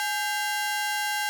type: ring-modulated tone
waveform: sawtooth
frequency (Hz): 1209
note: D6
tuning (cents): +50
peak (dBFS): -19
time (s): 0-1.29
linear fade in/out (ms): 0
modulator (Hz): 370
effects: none